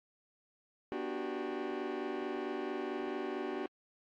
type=chord; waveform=sawtooth; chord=G major seventh; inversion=first; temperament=just; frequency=245 / 294 / 367.5 / 392 Hz; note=B3 / D4 / F#4 / G4; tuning=-14 / +2 / -12 / 0 cents; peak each=-40 / -37 / -35 / -37 dBFS; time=0.92-3.66 s; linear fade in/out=0 ms; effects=low-pass 2000 Hz 12 dB/octave + AAC 64 kbps